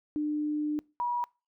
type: tone pair in turn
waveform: sine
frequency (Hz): 299.8 / 965.4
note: D4 / B5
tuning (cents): +36 / -40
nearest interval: octave + minor sixth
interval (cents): 2024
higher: second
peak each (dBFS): -27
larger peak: neither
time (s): 0.16-0.79 / 1-1.24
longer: first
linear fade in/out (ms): 0
effects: noise-tail reverb RT60 0.3 s tail -25 dB re dry